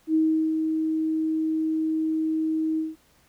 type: tone with ADSR envelope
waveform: sine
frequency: 316.7 Hz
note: D#4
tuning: 31 cents sharp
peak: -17 dBFS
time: 0.07-2.96 s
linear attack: 75 ms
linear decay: 380 ms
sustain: -5 dB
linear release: 180 ms
effects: pink hiss -61 dBFS RMS until 3.28 s